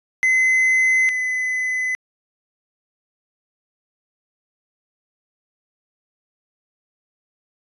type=tone pair in turn; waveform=triangle; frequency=2044 / 2018 Hz; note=C7 / B6; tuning=-41 / +37 cents; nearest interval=unison; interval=22 cents; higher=first; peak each=-12 / -18 dBFS; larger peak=first; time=0.23-1.09 / 1.09-1.95 s; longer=neither; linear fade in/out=0 ms; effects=resampled to 24000 Hz